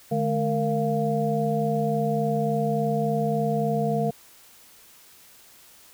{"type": "tone cluster", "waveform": "sine", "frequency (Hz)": [150.1, 213.6, 461.6, 692], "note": ["D3", "G#3", "A#4", "F5"], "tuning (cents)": [38, 49, -17, -16], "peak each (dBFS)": -27, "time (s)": [0.11, 4.11], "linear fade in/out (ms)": 10, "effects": ["white hiss -52 dBFS RMS until 5.93 s"]}